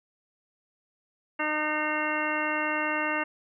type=harmonic tone; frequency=305 Hz; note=D#4; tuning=34 cents flat; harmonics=1 / 2 / 3 / 4 / 5 / 6 / 7 / 9; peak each=-34 / -34 / -34 / -34 / -34 / -34 / -34 / -34 dBFS; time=1.39-3.24 s; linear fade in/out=10 ms; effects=none